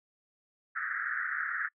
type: band-pass noise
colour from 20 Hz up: white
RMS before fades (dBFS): -34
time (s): 0.75-1.69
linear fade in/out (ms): 20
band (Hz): 1300 to 1900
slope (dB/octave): 96
effects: noise-tail reverb RT60 0.1 s tail -26 dB re dry